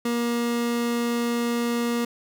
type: tone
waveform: 30% pulse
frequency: 236.9 Hz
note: A#3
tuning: 28 cents sharp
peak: -20 dBFS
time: 0.05-2.05 s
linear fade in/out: 5 ms
effects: none